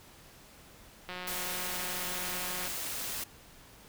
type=click train; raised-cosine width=0.3 ms; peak=-24 dBFS; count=288; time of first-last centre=1.09-2.676 s; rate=181 Hz
type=noise; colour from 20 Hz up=white; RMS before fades=-37 dBFS; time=1.27-3.24 s; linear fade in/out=5 ms
effects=pink hiss -55 dBFS RMS until 3.88 s